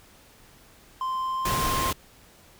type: tone with pitch glide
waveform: triangle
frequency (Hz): 1041 to 1056.1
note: C6 to C6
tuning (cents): -9 to +16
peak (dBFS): -24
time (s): 1.01-1.91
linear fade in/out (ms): 2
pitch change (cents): +25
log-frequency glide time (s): 1.19-1.74
type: noise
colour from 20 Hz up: pink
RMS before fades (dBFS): -28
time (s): 1.45-1.93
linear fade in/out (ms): 5
effects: pink hiss -54 dBFS RMS until 2.59 s